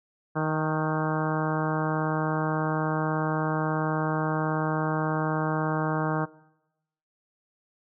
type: harmonic tone with a mistuned harmonic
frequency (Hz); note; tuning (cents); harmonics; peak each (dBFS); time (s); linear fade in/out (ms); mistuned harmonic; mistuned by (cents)
156.4; D#3; +9; 1 / 2 / 3 / 4 / 5 / 6 / 7 / 8 / 9 / 10; -28 / -31 / -33 / -34 / -35 / -36 / -36 / -37 / -38 / -38; 0.35-6.26; 20; 6; -35
effects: noise-tail reverb RT60 0.9 s tail -21 dB re dry